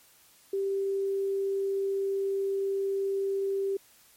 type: tone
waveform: sine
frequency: 392 Hz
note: G4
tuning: in tune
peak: -26 dBFS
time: 0.53-3.77 s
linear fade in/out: 5 ms
effects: white hiss -59 dBFS RMS until 4.16 s + MP3 64 kbps